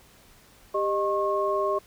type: tone cluster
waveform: sine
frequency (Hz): 396.5 / 616 / 1085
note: G4 / D#5 / C#6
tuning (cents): +20 / -17 / -37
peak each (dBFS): -27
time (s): 0.74-1.79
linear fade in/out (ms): 10
effects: pink hiss -55 dBFS RMS until 1.86 s